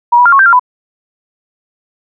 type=tone with pitch steps; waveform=sine; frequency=956 / 978 / 1395 / 1100 / 1570 / 1387 / 997 Hz; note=A#5 / B5 / F6 / C#6 / G6 / F6 / B5; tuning=+43 / -17 / -2 / -14 / +2 / -12 / +16 cents; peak=-3 dBFS; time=0.12-0.596 s; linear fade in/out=10 ms; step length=68 ms; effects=none